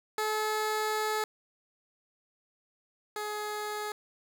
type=tone pair in turn; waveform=15% pulse; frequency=430.2 / 421.3 Hz; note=A4 / G#4; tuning=-39 / +25 cents; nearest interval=unison; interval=36 cents; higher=first; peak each=-22 / -27 dBFS; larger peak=first; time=0.18-1.24 / 3.16-3.92 s; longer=first; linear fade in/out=2 ms; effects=none